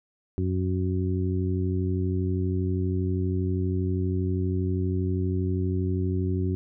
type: harmonic tone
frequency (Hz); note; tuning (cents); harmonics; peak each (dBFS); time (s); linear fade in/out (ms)
92.5; F#2; 0; 1 / 2 / 3 / 4; -25 / -31 / -32 / -32; 0.38-6.55; 0
effects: none